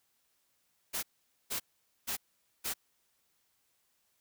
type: noise bursts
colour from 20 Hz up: white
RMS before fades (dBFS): -35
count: 4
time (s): 0.93-2.74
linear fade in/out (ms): 20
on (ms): 100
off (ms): 470
effects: white hiss -75 dBFS RMS until 4.2 s